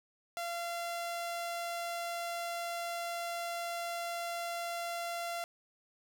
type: tone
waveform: sawtooth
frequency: 686 Hz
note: F5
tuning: 31 cents flat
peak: -32 dBFS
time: 0.37-5.44 s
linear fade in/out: 0 ms
effects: none